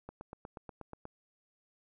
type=click train; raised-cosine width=1 ms; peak=-30 dBFS; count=9; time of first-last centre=0.09-1.054 s; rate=8.3 Hz; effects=none